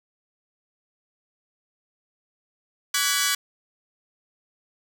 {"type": "chord", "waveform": "10% pulse", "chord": "G# half-diminished seventh", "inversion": "second", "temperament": "equal with one note detuned", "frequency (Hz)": [1145.2, 1480, 1661.2, 1975.5], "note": ["D6", "F#6", "G#6", "B6"], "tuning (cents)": [-44, 0, 0, 0], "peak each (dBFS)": -18, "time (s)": [2.94, 3.35], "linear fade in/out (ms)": 5, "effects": []}